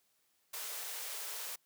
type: high-pass noise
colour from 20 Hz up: white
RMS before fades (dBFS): -42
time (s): 0.53-1.56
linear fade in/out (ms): 10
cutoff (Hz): 400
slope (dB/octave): 96
effects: white hiss -75 dBFS RMS until 1.65 s + high-pass 100 Hz 12 dB/octave